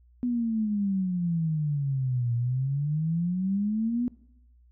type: exponential two-way sweep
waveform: sine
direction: down then up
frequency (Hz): 248.6 to 117.3 to 248.6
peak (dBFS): -24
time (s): 0.23-4.08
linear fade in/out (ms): 0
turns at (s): 2.34
effects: noise-tail reverb RT60 0.8 s tail -21 dB re dry + added 60 Hz sine -55 dBFS peak until 4.71 s